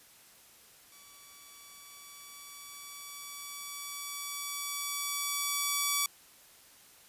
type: tone with level ramp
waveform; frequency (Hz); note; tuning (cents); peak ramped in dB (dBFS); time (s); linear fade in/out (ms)
5% pulse; 1145; D6; -44; -43 to -15; 0.92-6.06; 2
effects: white hiss -58 dBFS RMS until 7.08 s + resampled to 32000 Hz